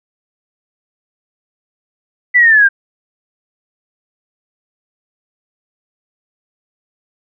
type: linear sweep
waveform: sine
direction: down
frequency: 2000 to 1568 Hz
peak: -5 dBFS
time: 2.34-2.69 s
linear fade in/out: 20 ms
effects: none